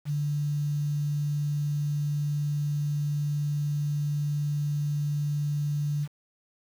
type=tone with quantisation; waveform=sine; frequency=146.5 Hz; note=D3; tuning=4 cents flat; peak=-25 dBFS; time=0.05-6.08 s; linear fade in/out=50 ms; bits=8; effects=none